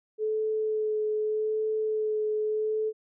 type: tone with vibrato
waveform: sine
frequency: 431.2 Hz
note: A4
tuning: 35 cents flat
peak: -25 dBFS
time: 0.18-2.93 s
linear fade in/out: 50 ms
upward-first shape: sine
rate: 0.82 Hz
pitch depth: 14 cents each way
effects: none